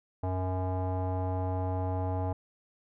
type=tone with low-pass filter; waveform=square; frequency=92.5 Hz; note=F#2; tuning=in tune; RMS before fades=-31 dBFS; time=0.23-2.33 s; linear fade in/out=5 ms; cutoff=790 Hz; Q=4; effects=none